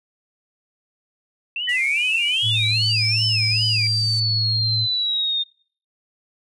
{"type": "tone with vibrato", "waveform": "sine", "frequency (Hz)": 2637, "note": "E7", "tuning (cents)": 0, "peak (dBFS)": -23, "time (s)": [1.56, 3.87], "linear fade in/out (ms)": 2, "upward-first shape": "sine", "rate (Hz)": 2.5, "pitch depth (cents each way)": 230}
{"type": "exponential two-way sweep", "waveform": "sine", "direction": "up then down", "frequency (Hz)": [1893, 5400, 3644], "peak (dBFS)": -19, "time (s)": [1.67, 5.44], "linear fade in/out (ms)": 20, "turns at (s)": 3.12}
{"type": "noise", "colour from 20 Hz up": "violet", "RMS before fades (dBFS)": -32, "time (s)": [1.69, 4.2], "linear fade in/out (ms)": 2}
{"type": "tone", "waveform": "sine", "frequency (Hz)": 110, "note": "A2", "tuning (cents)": 0, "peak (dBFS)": -22, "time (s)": [2.42, 4.88], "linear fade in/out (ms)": 50}
{"effects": ["noise-tail reverb RT60 0.5 s tail -26 dB re dry", "resampled to 22050 Hz"]}